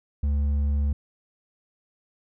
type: tone with hard clipping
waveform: sine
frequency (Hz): 72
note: D2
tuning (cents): -34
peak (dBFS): -22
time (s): 0.23-0.93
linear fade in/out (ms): 5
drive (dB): 4
effects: none